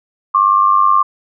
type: tone pair together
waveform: sine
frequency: 1075.5 / 1174.7 Hz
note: C6 / D6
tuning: +47 / 0 cents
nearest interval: major second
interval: 153 cents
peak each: -11 dBFS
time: 0.34-1.03 s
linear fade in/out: 10 ms
effects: none